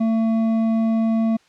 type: tone with hard clipping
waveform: sine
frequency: 224.4 Hz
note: A3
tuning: 34 cents sharp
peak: -18 dBFS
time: 0-1.37 s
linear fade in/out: 10 ms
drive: 7 dB
effects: white hiss -57 dBFS RMS until 1.48 s + low-pass 5000 Hz 12 dB/octave